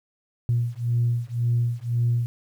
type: beating tone pair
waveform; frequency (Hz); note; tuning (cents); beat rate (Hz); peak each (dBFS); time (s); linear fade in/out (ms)
sine; 118.1 / 120; A#2 / B2; +23 / -49; 1.9; -23; 0.49-2.26; 0
effects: tanh soft clip ceiling -14 dBFS + 9-bit